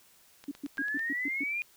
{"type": "click train", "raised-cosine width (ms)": 0.2, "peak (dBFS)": -31, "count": 6, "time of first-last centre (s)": [0.44, 0.994], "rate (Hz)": 9.03}
{"type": "tone bursts", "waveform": "sine", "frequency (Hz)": 283.7, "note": "C#4", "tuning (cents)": 40, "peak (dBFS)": -32, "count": 7, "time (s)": [0.48, 1.438], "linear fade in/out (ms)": 5, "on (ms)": 34, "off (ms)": 120}
{"type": "exponential sweep", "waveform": "sine", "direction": "up", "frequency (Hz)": [1606, 2457], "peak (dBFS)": -30, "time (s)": [0.78, 1.62], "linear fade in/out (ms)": 0}
{"effects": ["white hiss -61 dBFS RMS until 1.76 s"]}